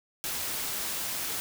white noise, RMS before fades -33 dBFS, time 0.24-1.4 s, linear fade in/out 0 ms, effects none

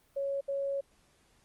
sine tone bursts at uneven times, 554.4 Hz, C#5, in tune, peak -30 dBFS, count 2, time 0.16-0.41 / 0.48-0.81 s, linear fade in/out 10 ms, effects pink hiss -67 dBFS RMS until 1.44 s + Opus 24 kbps

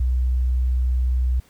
sine tone, 62.7 Hz, B1, 27 cents sharp, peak -17 dBFS, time 0-1.4 s, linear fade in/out 5 ms, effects pink hiss -56 dBFS RMS until 1.49 s

